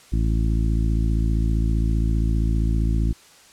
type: harmonic tone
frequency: 55.2 Hz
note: A1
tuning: 6 cents sharp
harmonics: 1 / 2 / 3 / 4 / 5 / 6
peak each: -19 / -25 / -29 / -31 / -33 / -35 dBFS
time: 0.12-3.13 s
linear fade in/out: 10 ms
effects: white hiss -50 dBFS RMS until 3.52 s + low-pass 9000 Hz 12 dB/octave